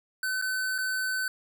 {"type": "tone with dropouts", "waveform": "square", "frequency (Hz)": 1519, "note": "F#6", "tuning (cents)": 45, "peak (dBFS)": -28, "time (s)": [0.23, 1.28], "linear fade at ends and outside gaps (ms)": 2, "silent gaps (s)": [[0.415, 0.422], [0.781, 0.785]], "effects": []}